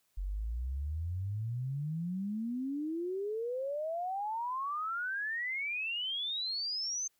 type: exponential sweep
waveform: sine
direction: up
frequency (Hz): 44.85 to 6350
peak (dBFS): -33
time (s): 0.17-7.08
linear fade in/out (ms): 10
effects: white hiss -75 dBFS RMS until 7.19 s